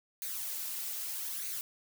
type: noise with flanger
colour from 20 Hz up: blue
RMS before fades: -38 dBFS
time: 0.22-1.61 s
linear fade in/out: 0 ms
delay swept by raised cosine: 0.46 to 3.56 ms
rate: 0.8 Hz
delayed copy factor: +0.55
effects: none